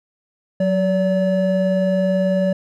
triangle tone pair together, 185 / 573.3 Hz, F#3 / D5, 0 / -42 cents, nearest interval octave + minor sixth, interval 1958 cents, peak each -16 dBFS, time 0.6-2.53 s, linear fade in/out 5 ms, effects none

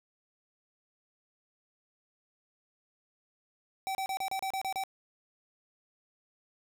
square tone bursts, 770 Hz, G5, 31 cents flat, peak -32 dBFS, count 9, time 3.87-4.837 s, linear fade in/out 0 ms, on 79 ms, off 32 ms, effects none

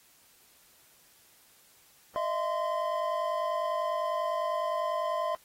triangle tone cluster, 618 / 668 / 1035 Hz, D#5 / E5 / C6, -12 / +23 / -19 cents, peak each -31 / -31 / -30 dBFS, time 2.16-5.35 s, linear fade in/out 0 ms, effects white hiss -61 dBFS RMS until 5.44 s + AAC 48 kbps

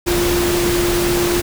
sine tone in noise, 349.2 Hz, F4, in tune, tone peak -16 dBFS, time 0.06-1.42 s, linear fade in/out 20 ms, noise pink, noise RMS -20 dBFS, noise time 0.06-1.42 s, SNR +1 dB, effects none

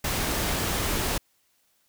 pink noise, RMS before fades -27 dBFS, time 0.04-1.18 s, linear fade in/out 5 ms, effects white hiss -68 dBFS RMS until 1.88 s

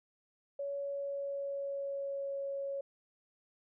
sine tone with pitch glide, 562 to 553.9 Hz, C#5 to C#5, +24 to -1 cents, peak -35 dBFS, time 0.59-2.81 s, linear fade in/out 5 ms, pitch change -25 cents, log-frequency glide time 0.78-2.36 s, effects none

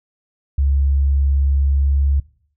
sine tone with pitch glide, 69.3 to 69.78 Hz, C#2 to C#2, 0 to +12 cents, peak -13 dBFS, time 0.58-2.2 s, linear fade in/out 5 ms, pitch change +12 cents, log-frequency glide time 1.69-2.09 s, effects noise-tail reverb RT60 0.6 s tail -21 dB re dry

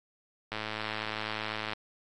click train, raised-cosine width 0.3 ms, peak -18 dBFS, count 132, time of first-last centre 0.52-1.733 s, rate 108 Hz, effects AAC 32 kbps

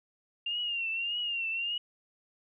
sine tone with vibrato, 2784 Hz, F7, 6 cents flat, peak -30 dBFS, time 0.46-1.78 s, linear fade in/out 5 ms, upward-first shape triangle, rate 1.7 Hz, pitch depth 90 cents each way, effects none

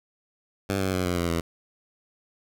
10% pulse tone with pitch steps, 97.8 / 94.74 / 91.78 / 88.91 / 86.13 / 83.44 Hz, G2 / F#2 / F#2 / F2 / F2 / E2, -4 / +41 / -14 / +31 / -23 / +22 cents, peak -16 dBFS, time 0.69-1.41 s, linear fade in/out 10 ms, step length 120 ms, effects none

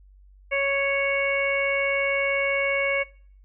harmonic tone, 554.4 Hz, C#5, in tune, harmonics 1 / 2 / 3 / 4 / 5, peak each -25 / -34 / -33 / -24 / -34 dBFS, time 0.51-3.04 s, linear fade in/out 20 ms, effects noise-tail reverb RT60 0.5 s tail -22 dB re dry + added 48 Hz sine -49 dBFS peak until 3.44 s

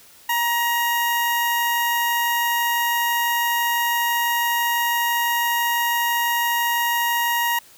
10% pulse tone with notch filter, 946 Hz, A#5, 25 cents sharp, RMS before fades -21 dBFS, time 0.29-7.59 s, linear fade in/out 5 ms, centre 4500 Hz, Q 0.53, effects white hiss -49 dBFS RMS until 7.77 s

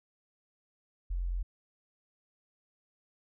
sine tone, 44 Hz, F1, 14 cents sharp, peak -30 dBFS, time 1.1-1.43 s, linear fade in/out 10 ms, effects none

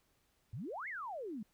sine exponential two-way sweep, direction up then down, 94.8 to 2217 to 195.3 Hz, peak -40 dBFS, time 0.53-1.43 s, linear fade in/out 5 ms, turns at 0.88 s, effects pink hiss -75 dBFS RMS until 1.53 s

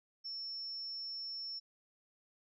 sine tone, 5400 Hz, E8, 41 cents sharp, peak -40 dBFS, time 0.24-1.6 s, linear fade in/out 20 ms, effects none

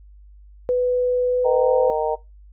sine tone with pitch glide, 497.1 to 507.3 Hz, B4 to B4, +11 to +46 cents, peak -16 dBFS, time 0.69-1.9 s, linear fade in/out 0 ms, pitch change +35 cents, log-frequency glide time 1.3-1.72 s
harmonic tone, 154.7 Hz, D#3, 10 cents flat, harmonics 3 / 4 / 5 / 6, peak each -22 / -24 / -26 / -28 dBFS, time 1.44-2.16 s, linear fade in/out 20 ms
effects noise-tail reverb RT60 0.2 s tail -18 dB re dry + added 50 Hz sine -43 dBFS peak until 2.52 s

